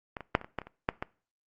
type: clicks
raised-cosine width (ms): 0.5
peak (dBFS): -21 / -25 / -6 / -27 / -28 / -16 / -28 / -30 / -10 / -17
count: 10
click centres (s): 0.168 / 0.207 / 0.351 / 0.414 / 0.445 / 0.587 / 0.617 / 0.67 / 0.889 / 1.025
effects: noise-tail reverb RT60 0.4 s tail -21 dB re dry + Opus 48 kbps